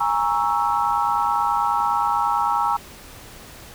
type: chord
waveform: sine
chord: A# half-diminished seventh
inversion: third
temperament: equal with one note detuned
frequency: 823 / 932.3 / 1108.7 / 1318.5 Hz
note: G#5 / A#5 / C#6 / E6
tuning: -16 / 0 / 0 / 0 cents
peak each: -23 / -22 / -26 / -24 dBFS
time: 0-2.77 s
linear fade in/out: 10 ms
effects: pink hiss -42 dBFS RMS until 3.74 s